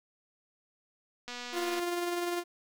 click train, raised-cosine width 0.2 ms, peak -24 dBFS, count 127, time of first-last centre 1.28-1.796 s, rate 244 Hz
sawtooth tone with tremolo, 349.2 Hz, F4, in tune, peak -25 dBFS, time 1.52-2.44 s, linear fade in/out 50 ms, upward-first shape triangle, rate 20 Hz, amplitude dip 40%
effects none

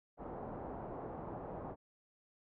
white low-pass noise, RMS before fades -45 dBFS, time 0.17-1.76 s, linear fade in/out 50 ms, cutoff 860 Hz, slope 24 dB/octave, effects none

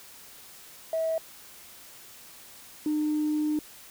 sine tone pair in turn, 647 / 303.1 Hz, E5 / D#4, -32 / -45 cents, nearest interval octave + minor second, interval 1313 cents, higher first, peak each -24 / -23 dBFS, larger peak second, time 0.93-1.18 / 2.86-3.59 s, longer second, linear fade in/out 2 ms, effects tanh soft clip ceiling -20 dBFS + white hiss -49 dBFS RMS until 3.9 s

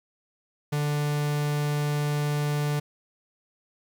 45% pulse tone, 147.2 Hz, D3, 4 cents sharp, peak -24 dBFS, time 0.72-2.8 s, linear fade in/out 10 ms, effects 10-bit

